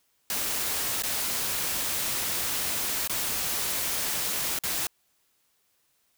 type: noise with dropouts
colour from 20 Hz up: white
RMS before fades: -29 dBFS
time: 0.3-4.87 s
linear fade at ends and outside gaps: 1 ms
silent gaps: 1.022-1.035 / 3.075-3.096 / 4.588-4.636 s
effects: white hiss -70 dBFS RMS until 6.17 s